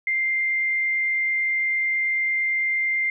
sine tone with frequency modulation, 2097 Hz, C7, 3 cents sharp, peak -20 dBFS, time 0.07-3.1 s, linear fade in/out 2 ms, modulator 46.3 Hz, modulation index 0.26, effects none

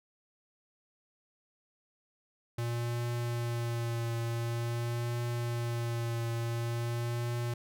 square tone with vibrato, 117.9 Hz, A#2, 20 cents sharp, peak -32 dBFS, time 2.58-7.54 s, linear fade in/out 5 ms, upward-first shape triangle, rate 0.47 Hz, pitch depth 26 cents each way, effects none

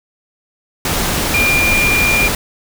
sine tone in noise, 2400 Hz, D7, 37 cents sharp, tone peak -12 dBFS, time 1.34-2.28 s, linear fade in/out 2 ms, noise pink, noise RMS -17 dBFS, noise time 0.85-2.35 s, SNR +2 dB, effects none

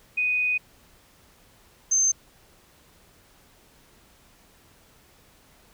sine tone pair in turn, 2489 / 6272 Hz, D#7 / G8, 0 / 0 cents, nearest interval octave + major third, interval 1600 cents, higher second, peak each -21 / -18 dBFS, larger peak second, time 0.17-0.58 / 1.91-2.12 s, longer first, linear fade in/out 10 ms, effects pink hiss -57 dBFS RMS until 5.73 s

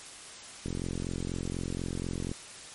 click train, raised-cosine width 3 ms, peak -21 dBFS, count 74, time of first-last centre 0.66-2.315 s, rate 44.1 Hz, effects white hiss -46 dBFS RMS until 2.74 s + MP3 48 kbps

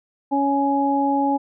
harmonic tone, 278.9 Hz, C#4, 11 cents sharp, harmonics 1 / 2 / 3, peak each -20 / -27 / -20 dBFS, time 0.31-1.38 s, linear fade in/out 20 ms, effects none

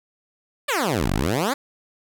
10% pulse exponential two-way sweep, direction down then up, 622 to 42.33 to 298.3 Hz, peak -12 dBFS, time 0.68-1.54 s, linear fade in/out 10 ms, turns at 1.11 s, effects none

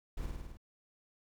brown noise with echo, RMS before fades -38 dBFS, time 0.17-0.26 s, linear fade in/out 5 ms, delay 52 ms, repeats 6, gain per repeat -2 dB, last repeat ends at 0.572 s, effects none

